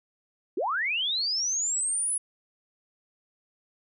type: linear sweep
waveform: sine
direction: up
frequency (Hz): 296 to 10360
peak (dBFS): -25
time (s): 0.57-2.18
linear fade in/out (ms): 5
effects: none